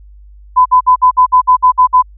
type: tone bursts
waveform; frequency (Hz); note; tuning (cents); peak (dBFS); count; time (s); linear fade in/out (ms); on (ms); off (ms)
sine; 1007; B5; +33; -3; 10; 0.56-2.025; 20; 97; 55
effects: added 50 Hz sine -35 dBFS peak until 2.17 s